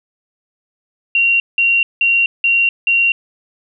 sine tone bursts, 2754 Hz, F7, 25 cents flat, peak -10 dBFS, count 5, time 1.15-3.12 s, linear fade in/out 2 ms, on 250 ms, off 180 ms, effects none

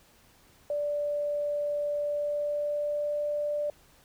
sine tone with pitch glide, 585 to 589.4 Hz, D5 to D5, -7 to +6 cents, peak -27 dBFS, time 0.7-3.7 s, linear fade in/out 2 ms, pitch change +13 cents, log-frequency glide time 1.92-3.23 s, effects pink hiss -60 dBFS RMS until 4.04 s

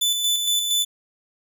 sawtooth tone with tremolo, 3499 Hz, A7, 10 cents flat, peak -15 dBFS, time 0.01-0.85 s, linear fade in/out 10 ms, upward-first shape square, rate 4.3 Hz, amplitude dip 40%, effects none

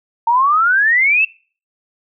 sine exponential sweep, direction up, 905 to 2706 Hz, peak -10 dBFS, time 0.27-1.25 s, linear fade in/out 5 ms, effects noise-tail reverb RT60 0.4 s tail -23 dB re dry

